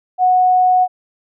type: tone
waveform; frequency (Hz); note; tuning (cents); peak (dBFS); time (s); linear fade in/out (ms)
sine; 735; F#5; -12; -9; 0.18-0.88; 50
effects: none